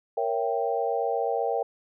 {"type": "chord", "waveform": "sine", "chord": "A# diminished seventh", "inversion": "none", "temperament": "equal with one note detuned", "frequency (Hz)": [466.2, 554.4, 669.6, 784], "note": ["A#4", "C#5", "E5", "G5"], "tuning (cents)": [0, 0, 27, 0], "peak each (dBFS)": [-28, -31, -31, -29], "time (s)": [0.17, 1.63], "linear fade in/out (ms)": 5, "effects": []}